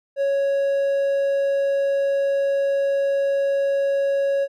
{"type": "tone", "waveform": "triangle", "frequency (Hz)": 554.4, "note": "C#5", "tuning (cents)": 0, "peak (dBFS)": -16, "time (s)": [0.16, 4.48], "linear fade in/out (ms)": 50, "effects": []}